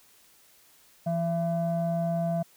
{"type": "tone pair together", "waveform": "sine", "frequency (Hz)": [167.9, 673], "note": ["E3", "E5"], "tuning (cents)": [32, 36], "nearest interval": "2 octaves", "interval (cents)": 2404, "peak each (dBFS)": [-26, -27], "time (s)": [1.06, 2.43], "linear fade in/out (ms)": 10, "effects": ["tanh soft clip ceiling -20 dBFS", "white hiss -59 dBFS RMS until 2.56 s"]}